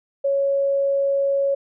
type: tone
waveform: sine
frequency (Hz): 554.4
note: C#5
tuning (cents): 0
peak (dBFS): -17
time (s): 0.24-1.55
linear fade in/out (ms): 10
effects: none